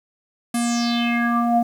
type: tone with low-pass filter sweep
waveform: square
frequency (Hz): 236.6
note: A#3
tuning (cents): +26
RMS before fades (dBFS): -20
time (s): 0.54-1.63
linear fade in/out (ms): 5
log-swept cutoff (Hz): 11000 to 600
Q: 5.4
effects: 8-bit